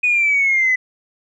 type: exponential sweep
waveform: sine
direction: down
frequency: 2489 to 1999 Hz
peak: -12 dBFS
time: 0.03-0.76 s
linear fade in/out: 10 ms
effects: tanh soft clip ceiling -8 dBFS